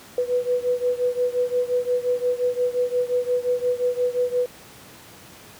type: beating tone pair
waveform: sine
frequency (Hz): 492.1 / 497.8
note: B4 / B4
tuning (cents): -6 / +14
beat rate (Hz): 5.7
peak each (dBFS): -22 / -24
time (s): 0.18-4.46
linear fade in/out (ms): 2
effects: pink hiss -45 dBFS RMS until 5.59 s + high-pass 100 Hz 12 dB/octave